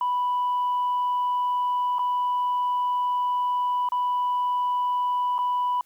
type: tone with dropouts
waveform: sine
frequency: 987.8 Hz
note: B5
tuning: in tune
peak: -20 dBFS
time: 0.01-5.81 s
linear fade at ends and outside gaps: 2 ms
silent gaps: 1.985-1.992 / 3.889-3.92 / 5.382-5.388 s
effects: tanh soft clip ceiling -19 dBFS + white hiss -63 dBFS RMS until 5.85 s